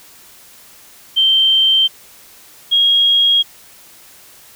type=tone pair in turn; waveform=sine; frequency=3131 / 3277 Hz; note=G7 / G#7; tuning=-3 / -24 cents; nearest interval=minor second; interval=79 cents; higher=second; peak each=-9 dBFS; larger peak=neither; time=1.16-1.88 / 2.71-3.43 s; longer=neither; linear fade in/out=20 ms; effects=white hiss -43 dBFS RMS until 4.55 s